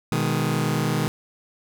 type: chord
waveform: sawtooth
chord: G# minor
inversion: first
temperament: just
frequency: 124.59 / 155.74 / 207.7 Hz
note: B2 / D#3 / G#3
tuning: +16 / +2 / 0 cents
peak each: -22 / -20 / -23 dBFS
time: 0.12-1.08 s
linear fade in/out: 0 ms
effects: none